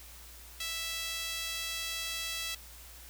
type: tone with high-pass filter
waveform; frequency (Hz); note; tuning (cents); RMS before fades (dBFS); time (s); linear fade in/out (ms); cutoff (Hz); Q
sawtooth; 659; E5; -1; -37; 0.6-2.55; 5; 3000; 1.3
effects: added 59 Hz sine -52 dBFS peak until 3.09 s + white hiss -52 dBFS RMS until 3.09 s